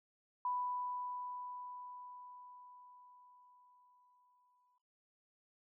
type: tone with exponential decay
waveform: sine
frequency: 991 Hz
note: B5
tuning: 6 cents sharp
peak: -34 dBFS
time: 0.45-4.78 s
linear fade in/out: 2 ms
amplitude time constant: 940 ms
effects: noise-tail reverb RT60 0.5 s tail -17 dB re dry